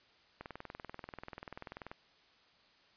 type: click train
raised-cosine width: 0.5 ms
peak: -29 dBFS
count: 32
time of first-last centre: 0.41-1.915 s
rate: 20.6 Hz
effects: white hiss -66 dBFS RMS until 2.96 s + resampled to 11025 Hz